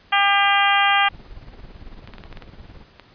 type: harmonic tone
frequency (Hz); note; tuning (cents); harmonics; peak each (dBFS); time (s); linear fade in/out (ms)
400; G4; +35; 2 / 3 / 4 / 5 / 6 / 7 / 8; -19 / -21 / -22 / -23 / -24 / -24 / -25; 0.12-1.09; 10
type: noise with tremolo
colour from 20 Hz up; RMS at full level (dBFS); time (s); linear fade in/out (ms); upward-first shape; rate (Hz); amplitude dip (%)
brown; -37; 1.08-2.86; 50; sine; 18; 75
type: clicks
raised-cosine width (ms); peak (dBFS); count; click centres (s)
0.3; -23; 8; 2.075 / 2.137 / 2.183 / 2.238 / 2.327 / 2.372 / 2.423 / 2.997
effects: pink hiss -52 dBFS RMS until 3.14 s + resampled to 11025 Hz